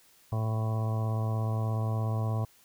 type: harmonic tone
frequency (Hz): 110.4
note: A2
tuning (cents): +6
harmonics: 1 / 2 / 3 / 4 / 5 / 6 / 7 / 9 / 10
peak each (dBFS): -27 / -40 / -46 / -44 / -44 / -42 / -44 / -44 / -46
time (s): 0.32-2.45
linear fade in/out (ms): 5
effects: white hiss -61 dBFS RMS until 2.64 s